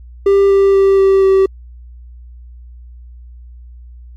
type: tone with pitch steps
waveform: triangle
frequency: 395.9 / 393.2 / 390.4 / 387.8 / 385.1 Hz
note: G4 / G4 / G4 / G4 / G4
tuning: +17 / +5 / -7 / -19 / -31 cents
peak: -5 dBFS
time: 0.26-1.46 s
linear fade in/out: 5 ms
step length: 240 ms
effects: added 60 Hz sine -33 dBFS peak until 4.16 s + AAC 64 kbps